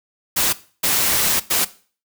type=noise bursts at uneven times; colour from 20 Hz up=white; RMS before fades=-18 dBFS; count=3; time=0.36-0.53 / 0.83-1.4 / 1.5-1.65 s; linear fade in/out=10 ms; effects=noise-tail reverb RT60 0.4 s tail -17 dB re dry